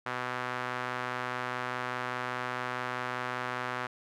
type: tone with band-pass filter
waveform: sawtooth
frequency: 124.9 Hz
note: B2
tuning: 20 cents sharp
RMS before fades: -35 dBFS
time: 0.06-3.87 s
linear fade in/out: 5 ms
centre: 1400 Hz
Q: 1.5
effects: none